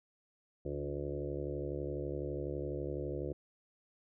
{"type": "harmonic tone with a mistuned harmonic", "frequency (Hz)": 72, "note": "D2", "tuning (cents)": -34, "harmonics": [1, 2, 4, 5, 6, 7, 8, 9], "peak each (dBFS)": [-43, -43, -45, -41, -46, -43, -48, -55], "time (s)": [0.65, 3.33], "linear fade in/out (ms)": 5, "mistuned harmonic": 4, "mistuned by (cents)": 16, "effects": []}